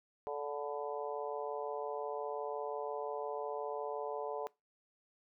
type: harmonic tone with a mistuned harmonic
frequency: 145.7 Hz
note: D3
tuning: 13 cents flat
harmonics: 3 / 4 / 5 / 6 / 7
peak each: -40 / -42 / -44 / -46 / -47 dBFS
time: 0.27-4.47 s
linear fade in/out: 0 ms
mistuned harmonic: 7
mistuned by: -33 cents
effects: noise-tail reverb RT60 0.2 s tail -21 dB re dry